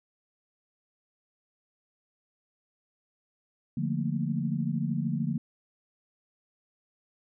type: chord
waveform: sine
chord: Bb major seventh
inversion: first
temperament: equal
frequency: 146.83 / 174.61 / 220 / 233.1 Hz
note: D3 / F3 / A3 / Bb3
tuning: 0 / 0 / 0 / 0 cents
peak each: -31 / -32 / -34 / -33 dBFS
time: 3.77-5.38 s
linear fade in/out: 5 ms
effects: none